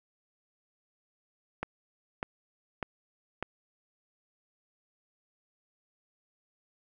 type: click train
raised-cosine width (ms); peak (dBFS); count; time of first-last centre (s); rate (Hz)
0.5; -17; 4; 1.63-3.426; 1.67
effects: none